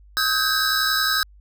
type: tone cluster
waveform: square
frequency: 1270 / 1542 / 1613 / 3937 / 5160 Hz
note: D#6 / G6 / G6 / B7 / E8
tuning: +35 / -29 / +49 / -6 / -38 cents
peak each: -26 dBFS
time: 0.17-1.23 s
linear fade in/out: 0 ms
effects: added 50 Hz sine -46 dBFS peak until 1.4 s